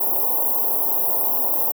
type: band-stop noise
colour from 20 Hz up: white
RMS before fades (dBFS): -20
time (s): 0-1.72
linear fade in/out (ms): 10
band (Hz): 980 to 12000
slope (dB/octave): 48
effects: high-pass 400 Hz 12 dB/octave